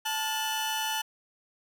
sawtooth tone cluster, 876 / 1431 / 2988 Hz, A5 / F6 / F#7, -8 / +42 / +16 cents, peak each -27 / -35 / -30 dBFS, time 0.05-1.02 s, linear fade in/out 10 ms, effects none

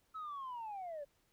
sine linear sweep, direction down, 1309 to 553 Hz, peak -40 dBFS, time 0.14-1.05 s, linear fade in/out 20 ms, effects tanh soft clip ceiling -39 dBFS + pink hiss -75 dBFS RMS until 1.32 s

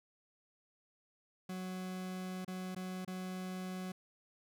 40% pulse tone with dropouts, 185 Hz, F#3, in tune, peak -39 dBFS, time 1.49-3.92 s, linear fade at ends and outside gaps 5 ms, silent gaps 2.448-2.478 / 2.749-2.762 / 3.049-3.076 s, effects none

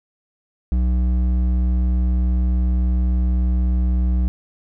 sine tone with hard clipping, 61.7 Hz, B1, 1 cent flat, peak -17 dBFS, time 0.72-4.28 s, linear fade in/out 0 ms, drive 8 dB, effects none

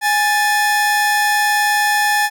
45% pulse tone pair together, 830 / 1758.7 Hz, G#5 / A6, -1 / -1 cents, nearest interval octave + minor second, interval 1300 cents, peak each -16 dBFS, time 0.01-2.3 s, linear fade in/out 50 ms, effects none

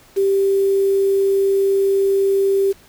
sine tone with quantisation, 392 Hz, G4, in tune, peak -13 dBFS, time 0.16-2.73 s, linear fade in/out 20 ms, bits 6, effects pink hiss -49 dBFS RMS until 2.88 s

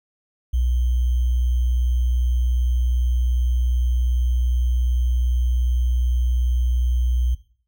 sine tone with sample-and-hold, 61.3 Hz, B1, 12 cents flat, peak -17 dBFS, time 0.53-7.35 s, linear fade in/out 10 ms, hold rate 3150 Hz, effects noise-tail reverb RT60 0.5 s tail -17 dB re dry

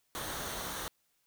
pink noise with comb filter, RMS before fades -39 dBFS, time 0.15-0.88 s, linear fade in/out 0 ms, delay 0.4 ms, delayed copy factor -0.5, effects white hiss -75 dBFS RMS until 1.26 s

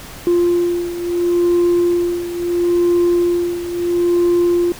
sine beating tone pair, 348.3 / 349.04 Hz, F4 / F4, -5 / -1 cents, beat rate 0.74 Hz, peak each -13 / -17 dBFS, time 0.27-4.72 s, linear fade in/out 0 ms, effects tanh soft clip ceiling -9 dBFS + pink hiss -35 dBFS RMS until 4.79 s

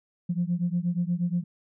sine beating tone pair, 171.3 / 179.7 Hz, F3 / F3, -33 / +50 cents, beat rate 8.4 Hz, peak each -26 / -27 dBFS, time 0.29-1.44 s, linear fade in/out 10 ms, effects tanh soft clip ceiling -17 dBFS

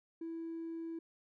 sine tone with hard clipping, 329.6 Hz, E4, in tune, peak -40 dBFS, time 0.21-0.99 s, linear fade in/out 5 ms, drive 1 dB, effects none

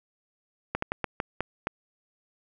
slowing click train, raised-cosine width 0.5 ms, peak -12 dBFS, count 7, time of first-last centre 0.75-1.671 s, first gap 74 ms, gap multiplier 1.29, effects none

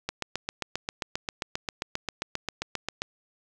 click train, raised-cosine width 0.2 ms, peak -12 dBFS, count 23, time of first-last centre 0.09-3.019 s, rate 7.51 Hz, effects none

